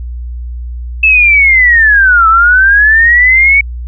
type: linear two-way sweep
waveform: sine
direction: down then up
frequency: 2637 to 1300 to 2255 Hz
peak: -3 dBFS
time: 1.03-3.61 s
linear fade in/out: 5 ms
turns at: 2.28 s
effects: added 60 Hz sine -18 dBFS peak until 3.87 s